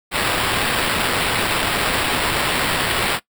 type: noise with sample-and-hold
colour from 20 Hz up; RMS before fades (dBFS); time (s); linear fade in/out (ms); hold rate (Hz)
blue; -20; 0.11-3.2; 50; 6300
effects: noise-tail reverb RT60 0.1 s tail -19 dB re dry